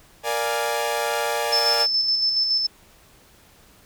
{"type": "chord", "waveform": "sawtooth", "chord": "Bb dominant seventh", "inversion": "none", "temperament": "equal", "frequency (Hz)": [466.2, 587.3, 698.5, 830.6], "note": ["Bb4", "D5", "F5", "Ab5"], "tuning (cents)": [0, 0, 0, 0], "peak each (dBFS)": [-24, -23, -27, -23], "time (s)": [0.23, 1.87], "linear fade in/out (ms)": 50}
{"type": "tone with tremolo", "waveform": "sine", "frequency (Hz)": 5270, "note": "E8", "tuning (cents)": -1, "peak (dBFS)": -17, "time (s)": [1.52, 2.67], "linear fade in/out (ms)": 10, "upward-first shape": "square", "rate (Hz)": 7.1, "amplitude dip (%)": 35}
{"effects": ["pink hiss -53 dBFS RMS until 3.85 s"]}